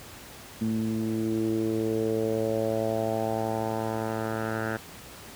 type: tone with low-pass filter sweep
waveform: 10% pulse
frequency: 110.9 Hz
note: A2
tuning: 14 cents sharp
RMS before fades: -28 dBFS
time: 0.61-4.77 s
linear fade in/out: 5 ms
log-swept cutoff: 230 to 1500 Hz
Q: 3.5
effects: pink hiss -45 dBFS RMS until 5.35 s + high-pass 60 Hz 12 dB/octave